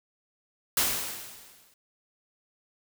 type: noise with exponential decay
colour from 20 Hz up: white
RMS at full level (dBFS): -23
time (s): 0.77-1.74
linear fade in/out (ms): 2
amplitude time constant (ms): 210
effects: none